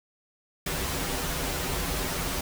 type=noise with comb filter; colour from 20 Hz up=pink; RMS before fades=-30 dBFS; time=0.66-2.41 s; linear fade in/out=5 ms; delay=9.3 ms; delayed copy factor=-0.9; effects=none